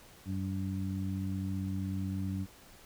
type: harmonic tone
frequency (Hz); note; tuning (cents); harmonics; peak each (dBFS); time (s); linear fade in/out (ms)
95.7; G2; -41; 1 / 2 / 3; -35 / -36 / -41; 0.25-2.47; 50
effects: pink hiss -56 dBFS RMS until 2.85 s